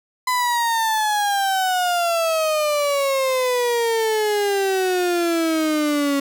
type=exponential sweep; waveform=35% pulse; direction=down; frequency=1013 to 277.2 Hz; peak=-16 dBFS; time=0.27-6.2 s; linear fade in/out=5 ms; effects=none